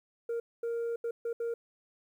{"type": "tone bursts at uneven times", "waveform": "sine", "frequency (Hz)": 466.2, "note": "A#4", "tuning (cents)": 0, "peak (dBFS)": -28, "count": 5, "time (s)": [[0.29, 0.4], [0.63, 0.96], [1.04, 1.11], [1.25, 1.33], [1.4, 1.54]], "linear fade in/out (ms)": 5, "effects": ["tanh soft clip ceiling -30 dBFS", "11-bit"]}